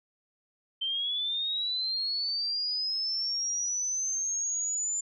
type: linear sweep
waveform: sine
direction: up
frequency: 3103 to 7140 Hz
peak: -28 dBFS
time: 0.81-5.01 s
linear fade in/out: 10 ms
effects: none